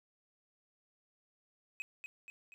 triangle tone with echo, 2533 Hz, D#7, 30 cents sharp, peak -36 dBFS, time 1.8-1.82 s, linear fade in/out 0 ms, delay 240 ms, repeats 3, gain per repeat -5 dB, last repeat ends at 2.54 s, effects none

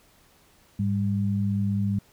sine tone pair together, 103.99 / 198.7 Hz, G#2 / G3, +3 / +24 cents, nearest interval major seventh, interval 1121 cents, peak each -25 dBFS, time 0.79-1.99 s, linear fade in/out 5 ms, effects pink hiss -59 dBFS RMS until 2.12 s

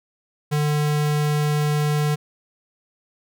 square tone, 149.1 Hz, D3, 27 cents sharp, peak -19 dBFS, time 0.51-2.16 s, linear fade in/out 20 ms, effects none

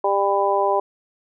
harmonic tone, 198.9 Hz, G3, 25 cents sharp, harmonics 2 / 3 / 4 / 5, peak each -22 / -22 / -22 / -22 dBFS, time 0.04-0.8 s, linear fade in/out 5 ms, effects none

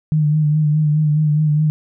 sine tone with vibrato, 151.9 Hz, D#3, 41 cents flat, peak -12 dBFS, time 0.12-1.7 s, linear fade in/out 0 ms, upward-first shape sine, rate 4.8 Hz, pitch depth 37 cents each way, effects none

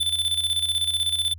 square tone with tremolo, 3520 Hz, A7, in tune, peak -20 dBFS, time 0-1.34 s, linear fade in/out 10 ms, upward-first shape square, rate 16 Hz, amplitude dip 60%, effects added 84 Hz sine -38 dBFS peak until 1.38 s

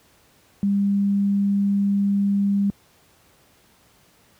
sine tone pair in turn, 200 / 200 Hz, G3 / G3, +35 / +35 cents, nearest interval unison, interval 0 cents, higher neither, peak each -17 dBFS, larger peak neither, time 0.63-1.04 / 1.04-2.7 s, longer second, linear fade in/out 0 ms, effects pink hiss -57 dBFS RMS until 4.39 s + high-pass 60 Hz 12 dB/octave

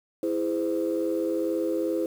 sine chord, E augmented, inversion none, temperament just, 329.6 / 412 / 515 Hz, E4 / G#4 / B#4, 0 / -14 / -28 cents, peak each -26 / -30 / -28 dBFS, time 0.23-2.06 s, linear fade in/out 2 ms, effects tanh soft clip ceiling -17 dBFS + 8-bit

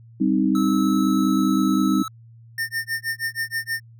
sine chord, C minor, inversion second, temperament equal, 196 / 261.6 / 311.1 Hz, G3 / C4 / Eb4, 0 / 0 / 0 cents, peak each -21 dBFS, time 0.2-2.03 s, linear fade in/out 10 ms
square tone, 1303 Hz, E6, 20 cents flat, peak -29 dBFS, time 0.55-2.08 s, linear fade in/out 2 ms
square tone with tremolo, 1814 Hz, A#6, 48 cents flat, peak -22 dBFS, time 2.58-3.8 s, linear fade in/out 2 ms, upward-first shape sine, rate 6.3 Hz, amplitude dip 100%
effects added 115 Hz sine -44 dBFS peak until 3.99 s

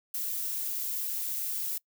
violet noise, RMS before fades -33 dBFS, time 0.14-1.78 s, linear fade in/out 5 ms, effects noise-tail reverb RT60 0.1 s tail -24 dB re dry

